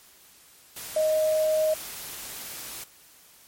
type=tone in noise; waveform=sine; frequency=624 Hz; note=D#5; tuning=5 cents sharp; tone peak=-20 dBFS; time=0.96-1.74 s; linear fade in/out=5 ms; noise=white; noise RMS=-38 dBFS; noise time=0.76-2.84 s; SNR=+15 dB; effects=white hiss -54 dBFS RMS until 3.47 s + MP3 64 kbps